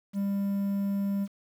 triangle tone with quantisation, 199 Hz, G3, 26 cents sharp, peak -24 dBFS, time 0.13-1.28 s, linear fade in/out 50 ms, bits 9, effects none

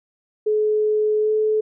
sine tone with pitch glide, 426.8 to 431.3 Hz, G#4 to A4, +47 to -35 cents, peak -16 dBFS, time 0.46-1.61 s, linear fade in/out 10 ms, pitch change +18 cents, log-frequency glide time 1.21-1.31 s, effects none

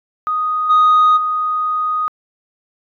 sine tone with level steps, 1244.5 Hz, D#6, in tune, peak -15 / -6 / -15 dBFS, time 0.27-2.08 s, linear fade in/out 0 ms, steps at 0.69 / 1.16 s, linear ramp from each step 20 ms, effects tanh soft clip ceiling -6 dBFS

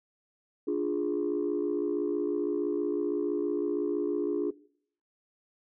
sine chord, D diminished, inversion none, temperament equal, 293.7 / 349.2 / 415.3 Hz, D4 / F4 / Ab4, 0 / 0 / 0 cents, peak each -30 dBFS, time 0.67-4.51 s, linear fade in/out 10 ms, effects noise-tail reverb RT60 0.6 s tail -20 dB re dry + tanh soft clip ceiling -21 dBFS

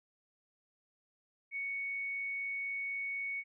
sine tone, 2224 Hz, C#7, 5 cents sharp, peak -35 dBFS, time 1.51-3.44 s, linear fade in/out 50 ms, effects none

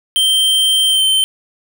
square tone with pitch glide, 3136 to 3100 Hz, G7 to G7, 0 to -20 cents, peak -11 dBFS, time 0.16-1.24 s, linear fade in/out 0 ms, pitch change -20 cents, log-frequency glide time 0.87-1.04 s, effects 8-bit

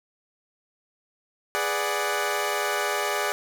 15% pulse chord, G# half-diminished seventh, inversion none, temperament equal, 415.3 / 493.9 / 587.3 / 740 Hz, G#4 / B4 / D5 / F#5, 0 / 0 / 0 / 0 cents, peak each -22 / -28 / -22 / -25 dBFS, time 1.55-3.32 s, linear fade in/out 0 ms, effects none

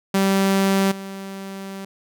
sawtooth tone with level steps, 194.4 Hz, G3, 14 cents flat, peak -12 / -27 dBFS, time 0.14-1.85 s, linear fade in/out 5 ms, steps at 0.91 s, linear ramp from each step 10 ms, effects none

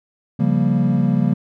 triangle chord, G half-diminished seventh, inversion second, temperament equal, 138.59 / 174.61 / 196 / 233.1 Hz, Db3 / F3 / G3 / Bb3, 0 / 0 / 0 / 0 cents, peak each -18 dBFS, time 0.39-1.34 s, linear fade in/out 10 ms, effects none

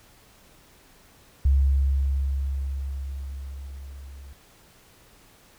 sine tone with level ramp, 68.3 Hz, C#2, 25 cents flat, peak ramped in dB -15 to -40 dBFS, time 1.45-4.33 s, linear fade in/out 5 ms, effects pink hiss -55 dBFS RMS until 5.58 s

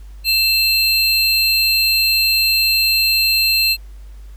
square tone pair together, 2662 / 4170 Hz, E7 / C8, +16 / -7 cents, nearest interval minor sixth, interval 777 cents, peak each -18 / -15 dBFS, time 0.24-3.77 s, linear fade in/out 50 ms, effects added 50 Hz sine -33 dBFS peak until 4.36 s + pink hiss -54 dBFS RMS until 4.36 s

